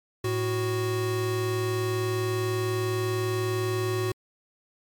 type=tone pair together; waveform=square; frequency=110 / 370 Hz; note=A2 / F#4; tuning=0 / 0 cents; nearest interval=octave + major sixth; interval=2100 cents; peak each=-29 / -28 dBFS; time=0.24-4.12 s; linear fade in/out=5 ms; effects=MP3 96 kbps